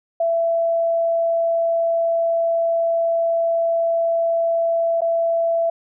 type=tone with dropouts; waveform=sine; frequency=668 Hz; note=E5; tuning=23 cents sharp; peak=-16 dBFS; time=0.2-5.7 s; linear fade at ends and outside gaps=5 ms; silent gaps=5.008-5.017 s; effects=none